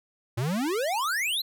square exponential sweep, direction up, 110.3 to 4240 Hz, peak -26 dBFS, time 0.37-1.42 s, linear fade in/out 10 ms, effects none

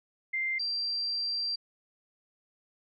sine tone pair in turn, 2093 / 4716 Hz, C7 / D8, 0 / +6 cents, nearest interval octave + major second, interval 1406 cents, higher second, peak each -28 / -29 dBFS, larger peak first, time 0.33-0.59 / 0.59-1.56 s, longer second, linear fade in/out 10 ms, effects none

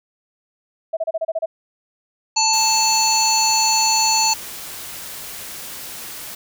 sine tone bursts, 650 Hz, E5, 24 cents flat, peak -18 dBFS, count 8, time 0.93-1.46 s, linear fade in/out 10 ms, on 40 ms, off 30 ms
harmonic tone, 880 Hz, A5, in tune, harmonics 1 / 3 / 5 / 7 / 8, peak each -19 / -25 / -19 / -23 / -21 dBFS, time 2.36-4.34 s, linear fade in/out 10 ms
white noise, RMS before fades -33 dBFS, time 2.53-6.35 s, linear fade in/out 5 ms
effects none

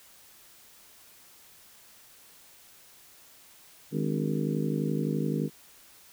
harmonic tone with a mistuned harmonic, 51.7 Hz, G#1, 7 cents flat, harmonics 3 / 4 / 5 / 6 / 7 / 8 / 9, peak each -30 / -32 / -34 / -36 / -37 / -38 / -39 dBFS, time 3.91-5.5 s, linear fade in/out 50 ms, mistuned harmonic 6, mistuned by -80 cents, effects white hiss -55 dBFS RMS until 6.12 s

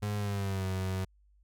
35% pulse tone with pitch glide, 103.83 to 94.12 Hz, G#2 to F#2, 0 to +30 cents, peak -29 dBFS, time 0.02-1.05 s, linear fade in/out 10 ms, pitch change -170 cents, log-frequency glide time 0.16-0.66 s, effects added 50 Hz sine -61 dBFS peak until 1.43 s

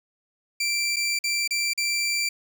20% pulse tone with dropouts, 2349 Hz, D7, in tune, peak -18 dBFS, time 0.6-2.29 s, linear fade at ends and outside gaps 5 ms, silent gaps 0.961-0.966 / 1.19-1.239 / 1.477-1.507 / 1.735-1.776 s, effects none

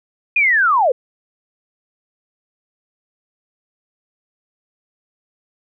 sine linear sweep, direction down, 2489 to 466.2 Hz, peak -11 dBFS, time 0.36-0.92 s, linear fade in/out 5 ms, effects none

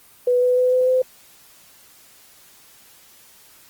sine tone with pitch steps, 493.9 / 498.5 / 503.1 / 507.8 / 512.5 Hz, B4 / B4 / B4 / B4 / C5, 0 / +16 / +32 / +48 / -36 cents, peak -14 dBFS, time 0.27-1.02 s, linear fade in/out 5 ms, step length 150 ms, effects white hiss -50 dBFS RMS until 3.69 s + Opus 24 kbps

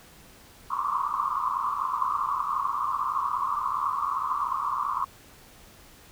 white band-pass noise, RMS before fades -28 dBFS, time 0.7-5.05 s, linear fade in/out 10 ms, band 1000 to 1200 Hz, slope 96 dB/octave, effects pink hiss -52 dBFS RMS until 6.11 s

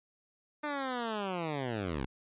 10% pulse linear sweep, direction down, 302.6 to 58.2 Hz, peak -25 dBFS, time 0.63-2.06 s, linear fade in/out 10 ms, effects resampled to 8000 Hz

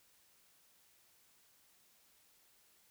silence, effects white hiss -69 dBFS RMS until 2.9 s

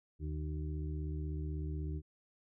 harmonic tone, 76.2 Hz, D#2, 36 cents flat, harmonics 1 / 2 / 4 / 5, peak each -37 / -42 / -47 / -51 dBFS, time 0.19-2.02 s, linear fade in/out 50 ms, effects none

